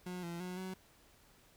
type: tone with pitch steps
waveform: 30% pulse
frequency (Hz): 180.6 / 170.6 / 181.5 / 186.9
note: F#3 / F3 / F#3 / F#3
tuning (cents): -42 / -40 / -33 / +18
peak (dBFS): -38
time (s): 0.06-0.74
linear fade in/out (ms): 5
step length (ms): 170
effects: pink hiss -65 dBFS RMS until 1.56 s